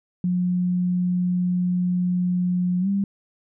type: tone with pitch glide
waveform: sine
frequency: 179.5 to 198.02 Hz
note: F3 to G3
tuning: +48 to +18 cents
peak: -19 dBFS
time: 0.24-3.04 s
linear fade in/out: 2 ms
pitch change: +170 cents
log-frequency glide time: 2.8-2.88 s
effects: none